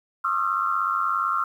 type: tone cluster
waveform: sine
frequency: 1082 / 1193 / 1269 / 1366 Hz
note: C#6 / D6 / D#6 / F6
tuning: -42 / +27 / +34 / -39 cents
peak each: -28 / -30 / -28 / -24 dBFS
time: 0.24-1.44 s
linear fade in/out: 5 ms
effects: 9-bit